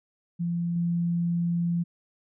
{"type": "tone with level steps", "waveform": "sine", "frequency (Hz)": 171.4, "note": "F3", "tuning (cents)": -32, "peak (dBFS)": [-25, -23], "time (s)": [0.39, 1.84], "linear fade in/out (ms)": 20, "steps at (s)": 0.76, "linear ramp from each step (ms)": 2, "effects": []}